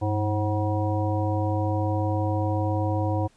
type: harmonic tone with a mistuned harmonic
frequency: 106.5 Hz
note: G#2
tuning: 44 cents sharp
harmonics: 1 / 3 / 5 / 7 / 9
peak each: -24 / -29 / -31 / -32 / -34 dBFS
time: 0.01-3.28 s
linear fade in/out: 20 ms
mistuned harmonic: 1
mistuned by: -110 cents
effects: pink hiss -61 dBFS RMS until 3.36 s + resampled to 22050 Hz